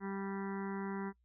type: harmonic tone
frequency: 196 Hz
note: G3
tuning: in tune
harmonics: 1 / 2 / 4 / 5 / 6 / 7 / 8 / 9 / 10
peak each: -39 / -43 / -51 / -48 / -55 / -52 / -54 / -56 / -54 dBFS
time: 0-1.13 s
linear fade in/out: 50 ms
effects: noise-tail reverb RT60 0.1 s tail -22 dB re dry + added 60 Hz sine -70 dBFS peak until 1.24 s